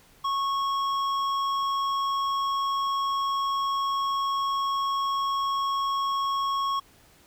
sine tone with hard clipping, 1100 Hz, C#6, 14 cents flat, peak -26 dBFS, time 0.24-6.8 s, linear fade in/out 10 ms, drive 9 dB, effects pink hiss -57 dBFS RMS until 7.26 s

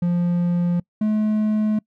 triangle tone pair in turn, 174.61 / 214.1 Hz, F3 / A3, 0 / -47 cents, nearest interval major third, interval 353 cents, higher second, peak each -15 dBFS, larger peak neither, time 0.02-0.8 / 1.01-1.79 s, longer neither, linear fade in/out 5 ms, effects noise-tail reverb RT60 0.1 s tail -25 dB re dry

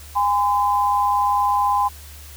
sine tone pair together, 816.3 / 1021 Hz, G#5 / C6, -30 / -43 cents, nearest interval major third, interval 387 cents, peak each -19 / -18 dBFS, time 0.15-1.89 s, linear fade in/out 20 ms, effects added 73 Hz sine -39 dBFS peak until 2.36 s + white hiss -43 dBFS RMS until 2.36 s

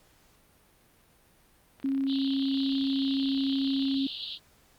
click train, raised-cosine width 0.3 ms, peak -33 dBFS, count 73, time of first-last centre 1.8-3.943 s, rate 33.6 Hz
sine tone, 271.4 Hz, C#4, 36 cents flat, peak -25 dBFS, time 1.84-4.07 s, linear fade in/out 5 ms
white band-pass noise, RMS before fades -38 dBFS, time 2.06-4.39 s, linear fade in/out 50 ms, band 2900 to 4300 Hz, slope 96 dB/octave
effects pink hiss -62 dBFS RMS until 4.78 s + Opus 48 kbps

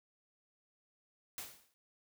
white noise with exponential decay, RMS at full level -41 dBFS, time 1.38-1.74 s, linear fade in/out 0 ms, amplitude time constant 78 ms, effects none

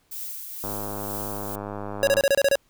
violet noise with tremolo, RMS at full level -33 dBFS, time 0.11-1.56 s, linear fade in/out 10 ms, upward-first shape triangle, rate 2.1 Hz, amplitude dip 45%
click train, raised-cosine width 1 ms, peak -19 dBFS, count 161, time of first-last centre 0.64-2.209 s, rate 102 Hz
square tone bursts, 554.4 Hz, C#5, in tune, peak -17 dBFS, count 8, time 2.03-2.555 s, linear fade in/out 0 ms, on 42 ms, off 27 ms
effects pink hiss -65 dBFS RMS until 2.69 s

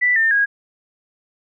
sine tone with pitch steps, 1975.5 / 1801.1 / 1642.1 Hz, B6 / A6 / G#6, 0 / +40 / -20 cents, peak -13 dBFS, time 0.01-0.46 s, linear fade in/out 20 ms, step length 150 ms, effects none

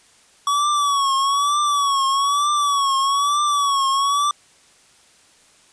square tone with vibrato, 1130 Hz, C#6, 33 cents sharp, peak -17 dBFS, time 0.47-4.31 s, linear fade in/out 2 ms, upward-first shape triangle, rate 1.1 Hz, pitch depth 88 cents each way, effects white hiss -53 dBFS RMS until 5.72 s + resampled to 22050 Hz

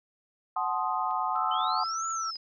sine chord, F# diminished seventh, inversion none, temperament equal with one note detuned, 740 / 868.9 / 1046.5 / 1244.5 Hz, F#5 / A5 / C6 / Eb6, 0 / -22 / 0 / 0 cents, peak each -32 dBFS, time 0.56-1.84 s, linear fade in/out 5 ms
click train, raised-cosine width 0.3 ms, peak -39 dBFS, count 6, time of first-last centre 1.11-2.357 s, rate 4.01 Hz
sine tone with pitch glide, 1318.5 to 1328.4 Hz, E6 to E6, 0 to +13 cents, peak -30 dBFS, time 1.35-2.31 s, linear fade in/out 10 ms, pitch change +13 cents, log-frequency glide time 1.48-1.78 s
sine exponential two-way sweep, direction up then down, 3000 to 7040 to 4899 Hz, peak -35 dBFS, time 1.51-2.37 s, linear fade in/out 5 ms, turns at 2.08 s
effects none

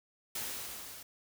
white noise with level ramp, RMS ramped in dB -37 to -49 dBFS, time 0.35-1.03 s, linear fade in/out 5 ms, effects none

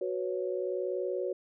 sine chord, F# suspended fourth, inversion none, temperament equal, 370 / 493.9 / 554.4 Hz, F#4 / B4 / C#5, 0 / 0 / 0 cents, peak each -33 / -36 / -35 dBFS, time 0.01-1.33 s, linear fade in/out 5 ms, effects none

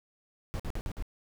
brown noise bursts, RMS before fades -34 dBFS, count 5, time 0.54-1.024 s, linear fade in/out 0 ms, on 56 ms, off 51 ms, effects none

